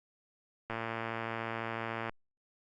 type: click train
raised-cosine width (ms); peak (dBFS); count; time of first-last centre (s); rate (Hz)
0.5; -21; 160; 0.7-2.095; 114
effects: Opus 48 kbps